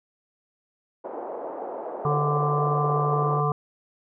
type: band-pass noise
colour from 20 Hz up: pink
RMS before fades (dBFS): -34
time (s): 1.04-3.41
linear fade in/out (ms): 10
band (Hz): 390 to 840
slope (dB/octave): 24
type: harmonic tone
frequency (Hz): 146.83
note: D3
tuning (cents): 0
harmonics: 1 / 3 / 5 / 7 / 8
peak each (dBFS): -24 / -28 / -30 / -30 / -27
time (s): 2.05-3.52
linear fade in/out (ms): 2
effects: none